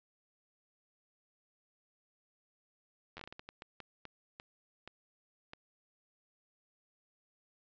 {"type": "slowing click train", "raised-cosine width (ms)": 0.3, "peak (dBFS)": -30, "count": 15, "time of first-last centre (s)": [3.17, 5.534], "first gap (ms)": 10, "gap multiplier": 1.38, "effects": ["resampled to 16000 Hz"]}